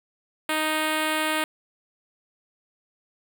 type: tone with notch filter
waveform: 5% pulse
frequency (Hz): 311.1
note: D#4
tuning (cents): 0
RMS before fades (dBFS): -25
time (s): 0.49-1.44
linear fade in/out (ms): 2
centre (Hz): 5600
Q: 0.89
effects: none